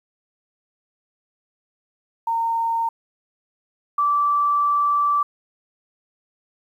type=tone pair in turn; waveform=sine; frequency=917 / 1163 Hz; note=A#5 / D6; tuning=-29 / -17 cents; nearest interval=major third; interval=412 cents; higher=second; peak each=-19 / -16 dBFS; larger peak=second; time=2.27-2.89 / 3.98-5.23 s; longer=second; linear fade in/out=5 ms; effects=9-bit